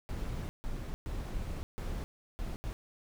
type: noise bursts at uneven times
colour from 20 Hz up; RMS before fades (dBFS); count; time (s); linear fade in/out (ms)
brown; -37; 6; 0.09-0.49 / 0.64-0.94 / 1.06-1.63 / 1.78-2.04 / 2.39-2.56 / 2.64-2.73; 0
effects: none

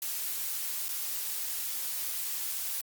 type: noise with dropouts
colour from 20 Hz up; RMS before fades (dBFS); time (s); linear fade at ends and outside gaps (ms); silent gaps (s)
blue; -34; 0.02-2.81; 2; 0.884-0.889
effects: Opus 48 kbps

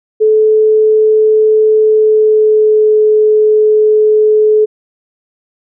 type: tone with pitch glide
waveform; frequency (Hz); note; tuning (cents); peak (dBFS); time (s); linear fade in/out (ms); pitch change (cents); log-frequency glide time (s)
sine; 433 to 428.5; A4 to A4; -28 to -46; -5; 0.2-4.66; 20; -18; 1.79-2.99
effects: none

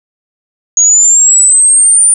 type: linear sweep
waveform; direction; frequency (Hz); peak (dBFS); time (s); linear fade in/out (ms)
sine; up; 6645 to 9300; -3; 0.77-2.14; 2
effects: none

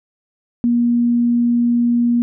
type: tone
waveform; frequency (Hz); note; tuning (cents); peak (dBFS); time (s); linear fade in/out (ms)
sine; 238.4; A#3; +39; -12; 0.64-2.22; 0
effects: none

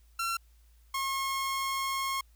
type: tone pair in turn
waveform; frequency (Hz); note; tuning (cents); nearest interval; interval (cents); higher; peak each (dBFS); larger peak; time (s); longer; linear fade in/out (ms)
sawtooth; 1359 / 1081.3; F6 / C#6; -48 / -43; major third; 395; first; -26; neither; 0.19-0.37 / 0.94-2.21; second; 5
effects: added 57 Hz sine -57 dBFS peak until 2.35 s + white hiss -70 dBFS RMS until 2.35 s

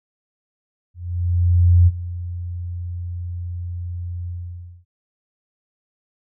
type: tone with ADSR envelope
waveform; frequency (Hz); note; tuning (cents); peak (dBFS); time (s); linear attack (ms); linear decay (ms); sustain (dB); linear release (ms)
sine; 87.7; F2; +8; -8; 0.94-4.85; 930; 37; -17; 570
effects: none

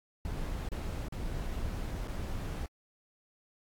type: noise with dropouts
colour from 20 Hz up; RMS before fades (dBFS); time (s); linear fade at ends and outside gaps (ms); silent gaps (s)
brown; -36; 0.25-2.66; 1; 0.688-0.718 / 1.084-1.123 / 2.075-2.08
effects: AAC 64 kbps

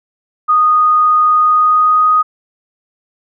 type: tone with pitch glide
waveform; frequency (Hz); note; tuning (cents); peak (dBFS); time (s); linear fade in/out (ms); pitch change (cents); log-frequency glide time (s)
sine; 1237 to 1247.8; D#6 to D#6; -10 to +5; -7; 0.48-2.23; 20; +15; 1.39-2.1
effects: none

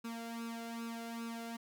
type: tone with flanger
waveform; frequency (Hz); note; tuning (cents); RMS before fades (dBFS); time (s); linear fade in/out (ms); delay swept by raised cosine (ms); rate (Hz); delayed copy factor
sawtooth; 230.8; A#3; -17; -43; 0.04-1.57; 10; 0.76 to 1.46; 2.5; +0.8
effects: none

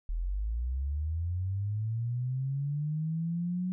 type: linear sweep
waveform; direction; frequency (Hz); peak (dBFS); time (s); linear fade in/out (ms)
sine; up; 38.57 to 185; -29; 0.09-3.72; 0
effects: none

